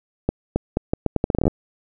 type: accelerating click train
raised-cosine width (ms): 2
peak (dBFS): -5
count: 15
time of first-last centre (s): 0.29-1.479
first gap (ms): 270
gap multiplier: 0.78
effects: none